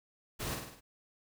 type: noise with echo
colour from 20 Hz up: pink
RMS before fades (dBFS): -38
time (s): 0.39-0.56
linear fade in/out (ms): 20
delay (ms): 50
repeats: 5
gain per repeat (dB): -4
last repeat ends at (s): 0.81
effects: none